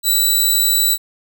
10% pulse tone, 3951 Hz, B7, in tune, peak -5 dBFS, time 0.03-0.98 s, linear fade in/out 50 ms, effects none

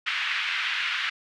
white band-pass noise, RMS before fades -28 dBFS, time 0.06-1.1 s, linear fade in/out 10 ms, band 1400 to 3000 Hz, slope 24 dB/octave, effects none

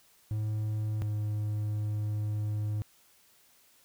triangle tone pair in turn, 107.4 / 105.62 Hz, A2 / G#2, -41 / +30 cents, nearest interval unison, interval 29 cents, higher first, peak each -27 dBFS, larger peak neither, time 0.31-1.02 / 1.02-2.82 s, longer second, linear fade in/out 0 ms, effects white hiss -63 dBFS RMS until 3.84 s

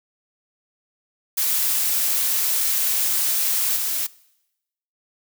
blue noise with level steps, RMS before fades -21 / -24 dBFS, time 1.37-4.07 s, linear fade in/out 10 ms, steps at 3.76 s, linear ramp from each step 5 ms, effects noise-tail reverb RT60 0.9 s tail -22 dB re dry

